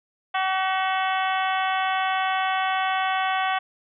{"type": "harmonic tone with a mistuned harmonic", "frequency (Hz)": 378.9, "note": "F#4", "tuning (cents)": 41, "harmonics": [2, 3, 4, 5, 6, 7, 8, 9], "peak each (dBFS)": [-24, -28, -30, -32, -34, -35, -36, -37], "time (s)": [0.34, 3.59], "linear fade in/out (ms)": 10, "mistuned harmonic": 6, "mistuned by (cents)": -51, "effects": []}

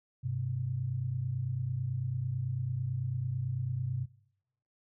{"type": "tone pair together", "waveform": "sine", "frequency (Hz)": [100.2, 129.24], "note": ["G2", "C3"], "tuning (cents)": [38, -21], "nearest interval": "major third", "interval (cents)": 441, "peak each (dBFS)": [-36, -32], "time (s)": [0.23, 4.06], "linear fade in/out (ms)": 20, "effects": ["noise-tail reverb RT60 0.9 s tail -24 dB re dry"]}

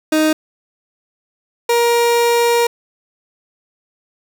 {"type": "tone pair in turn", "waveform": "30% pulse", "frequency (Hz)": [311.1, 472.1], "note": ["D#4", "A#4"], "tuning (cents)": [0, 22], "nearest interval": "perfect fifth", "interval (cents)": 722, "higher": "second", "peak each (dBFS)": -9, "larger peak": "neither", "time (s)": [[0.12, 0.33], [1.69, 2.67]], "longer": "second", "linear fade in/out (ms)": 5, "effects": []}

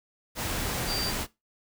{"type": "tone in noise", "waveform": "sine", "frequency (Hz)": 4699, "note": "D8", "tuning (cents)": 0, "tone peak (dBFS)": -30, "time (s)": [0.86, 1.13], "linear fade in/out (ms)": 50, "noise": "pink", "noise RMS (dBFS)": -31, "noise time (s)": [0.35, 1.27], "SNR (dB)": -2, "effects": ["noise-tail reverb RT60 0.2 s tail -18 dB re dry"]}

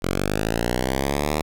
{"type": "linear sweep", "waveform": "5% pulse", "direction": "up", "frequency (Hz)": [43.59, 77.78], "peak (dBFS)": -10, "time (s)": [0.02, 1.42], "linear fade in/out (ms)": 10, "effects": []}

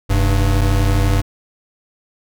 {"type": "tone pair together", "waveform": "square", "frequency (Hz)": [43.99, 98.5], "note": ["F1", "G2"], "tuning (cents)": [13, 9], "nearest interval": "octave + major second", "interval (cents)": 1396, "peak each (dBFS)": [-16, -16], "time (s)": [0.09, 1.22], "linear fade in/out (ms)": 20, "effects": []}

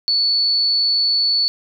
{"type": "tone", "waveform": "sine", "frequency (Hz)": 4446, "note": "C#8", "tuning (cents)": 4, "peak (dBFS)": -14, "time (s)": [0.08, 1.48], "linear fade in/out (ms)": 0, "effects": []}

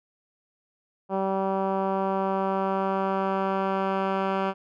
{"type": "tone with low-pass filter sweep", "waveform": "10% pulse", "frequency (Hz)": 192.8, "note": "G3", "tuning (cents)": -28, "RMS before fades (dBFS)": -26, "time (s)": [1.09, 4.54], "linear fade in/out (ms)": 50, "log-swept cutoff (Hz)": [850, 1900], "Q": 1.2, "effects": []}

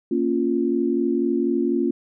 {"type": "chord", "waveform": "sine", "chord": "Bb minor", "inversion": "none", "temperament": "equal", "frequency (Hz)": [233.1, 277.2, 349.2], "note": ["Bb3", "Db4", "F4"], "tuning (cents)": [0, 0, 0], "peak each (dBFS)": [-24, -23, -22], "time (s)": [0.11, 1.91], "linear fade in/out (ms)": 5, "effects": []}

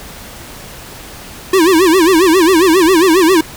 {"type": "tone with vibrato", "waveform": "square", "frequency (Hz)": 349.2, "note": "F4", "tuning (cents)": 0, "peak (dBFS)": -7, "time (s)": [1.53, 3.41], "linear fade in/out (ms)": 5, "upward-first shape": "sine", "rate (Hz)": 7.4, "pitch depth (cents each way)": 190, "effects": ["pink hiss -32 dBFS RMS until 3.56 s"]}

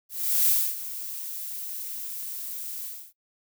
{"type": "noise with ADSR envelope", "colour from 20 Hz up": "violet", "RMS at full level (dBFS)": -20, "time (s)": [0.09, 3.13], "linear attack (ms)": 380, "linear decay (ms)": 280, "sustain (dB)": -15, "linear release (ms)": 290, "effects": ["noise-tail reverb RT60 0.1 s tail -20 dB re dry"]}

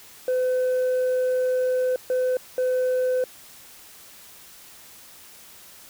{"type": "tone bursts at uneven times", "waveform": "sine", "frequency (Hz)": 508, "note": "B4", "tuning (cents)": 49, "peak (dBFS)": -17, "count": 3, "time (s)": [[0.28, 1.96], [2.1, 2.37], [2.58, 3.24]], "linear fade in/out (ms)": 2, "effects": ["tanh soft clip ceiling -19 dBFS", "white hiss -47 dBFS RMS until 5.89 s"]}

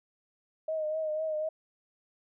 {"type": "tone with vibrato", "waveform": "sine", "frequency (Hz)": 624, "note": "D#5", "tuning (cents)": 5, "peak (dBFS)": -29, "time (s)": [0.68, 1.49], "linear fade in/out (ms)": 5, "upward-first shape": "triangle", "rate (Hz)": 4, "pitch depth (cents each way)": 46, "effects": []}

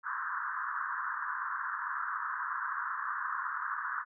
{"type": "band-pass noise", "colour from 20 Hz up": "pink", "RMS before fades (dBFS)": -36, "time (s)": [0.03, 4.05], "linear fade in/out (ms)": 50, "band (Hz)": [1000, 1700], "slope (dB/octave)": 96, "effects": []}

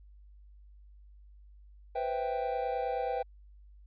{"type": "chord", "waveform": "triangle", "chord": "C major seventh", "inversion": "third", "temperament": "equal", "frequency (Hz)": [493.9, 523.3, 659.3, 784], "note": ["B4", "C5", "E5", "G5"], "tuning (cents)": [0, 0, 0, 0], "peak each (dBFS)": [-33, -36, -37, -32], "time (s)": [1.95, 3.23], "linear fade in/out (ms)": 10, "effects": ["added 50 Hz sine -52 dBFS peak until 3.86 s", "resampled to 11025 Hz"]}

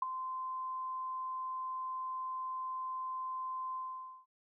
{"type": "tone with ADSR envelope", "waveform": "sine", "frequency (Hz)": 1036, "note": "C6", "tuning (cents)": -17, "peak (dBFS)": -26, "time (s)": [0.02, 4.26], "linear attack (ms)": 5, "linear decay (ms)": 10, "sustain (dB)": -11, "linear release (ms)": 510, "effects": ["noise-tail reverb RT60 0.3 s tail -24 dB re dry"]}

